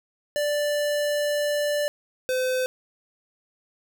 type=tone pair in turn; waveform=square; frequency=587.3 / 511.5 Hz; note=D5 / C5; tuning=0 / -39 cents; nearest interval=major second; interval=239 cents; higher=first; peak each=-23 dBFS; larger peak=neither; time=0.36-1.88 / 2.29-2.66 s; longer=first; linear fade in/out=0 ms; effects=none